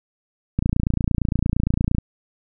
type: click train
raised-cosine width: 5 ms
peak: -7 dBFS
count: 41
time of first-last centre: 0.59-1.984 s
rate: 28.7 Hz
effects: none